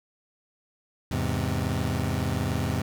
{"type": "chord", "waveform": "25% pulse", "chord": "E augmented", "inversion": "none", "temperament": "equal", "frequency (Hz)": [82.41, 103.83, 130.81], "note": ["E2", "G#2", "B#2"], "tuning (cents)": [0, 0, 0], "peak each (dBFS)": -26, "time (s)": [1.11, 2.82], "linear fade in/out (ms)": 5, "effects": []}